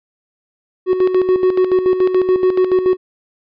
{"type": "tone with tremolo", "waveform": "triangle", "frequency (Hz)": 370, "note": "F#4", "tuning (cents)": 0, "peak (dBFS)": -7, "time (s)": [0.86, 2.97], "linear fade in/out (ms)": 50, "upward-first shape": "square", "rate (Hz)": 7, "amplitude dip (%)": 60, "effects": ["resampled to 11025 Hz"]}